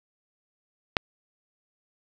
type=click; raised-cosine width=0.3 ms; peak=-4 dBFS; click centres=0.968 s; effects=none